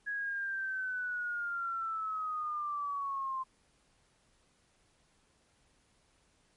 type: linear sweep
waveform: sine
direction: down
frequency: 1667 to 1042 Hz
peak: -33 dBFS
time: 0.06-3.44 s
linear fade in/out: 20 ms
effects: pink hiss -70 dBFS RMS until 6.56 s + MP3 48 kbps